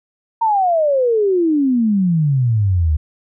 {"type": "exponential sweep", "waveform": "sine", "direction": "down", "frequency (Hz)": [932.3, 73.2], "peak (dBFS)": -12, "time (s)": [0.41, 2.97], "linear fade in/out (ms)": 10, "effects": []}